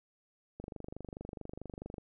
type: click train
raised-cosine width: 2 ms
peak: -29 dBFS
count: 35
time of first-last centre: 0.6-1.982 s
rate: 24.6 Hz
effects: none